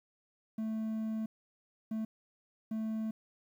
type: tone bursts at uneven times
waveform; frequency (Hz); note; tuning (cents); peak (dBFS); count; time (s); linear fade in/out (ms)
triangle; 220; A3; 0; -31; 3; 0.58-1.26 / 1.91-2.05 / 2.71-3.11; 5
effects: 11-bit